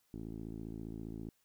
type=tone with low-pass filter; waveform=10% pulse; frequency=55 Hz; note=A1; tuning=in tune; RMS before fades=-44 dBFS; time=0.14-1.29 s; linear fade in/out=0 ms; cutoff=330 Hz; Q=1.8; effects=white hiss -75 dBFS RMS until 1.44 s